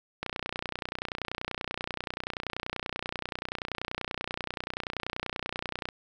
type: click train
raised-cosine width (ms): 0.3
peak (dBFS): -16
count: 173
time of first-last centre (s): 0.23-5.888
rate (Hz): 30.4
effects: none